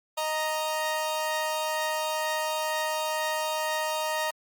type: tone pair together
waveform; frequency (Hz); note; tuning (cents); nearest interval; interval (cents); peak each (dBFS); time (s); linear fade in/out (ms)
sawtooth; 622.3 / 932.4; D#5 / A#5; 0 / 0; perfect fifth; 700; -26; 0.17-4.31; 10
effects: Opus 48 kbps